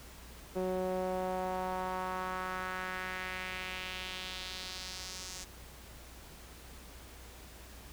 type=tone with band-pass filter sweep; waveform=sawtooth; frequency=185 Hz; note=F#3; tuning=in tune; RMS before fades=-38 dBFS; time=0.55-5.45 s; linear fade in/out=20 ms; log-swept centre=450 to 6600 Hz; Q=2; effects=added 60 Hz sine -53 dBFS peak until 7.92 s + pink hiss -53 dBFS RMS until 7.92 s